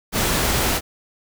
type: noise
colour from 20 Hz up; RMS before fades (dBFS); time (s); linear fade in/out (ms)
pink; -20; 0.12-0.81; 50
effects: none